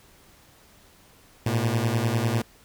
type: beating tone pair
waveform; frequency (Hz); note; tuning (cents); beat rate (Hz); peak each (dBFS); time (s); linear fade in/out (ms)
sawtooth; 110 / 120; A2 / B2; 0 / -49; 10; -21 / -21; 1.46-2.42; 5
effects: pink hiss -55 dBFS RMS until 2.64 s